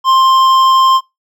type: tone with hard clipping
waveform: triangle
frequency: 1052 Hz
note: C6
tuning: 9 cents sharp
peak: -8 dBFS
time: 0.04-1.01 s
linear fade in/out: 50 ms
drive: 13 dB
effects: noise-tail reverb RT60 0.2 s tail -24 dB re dry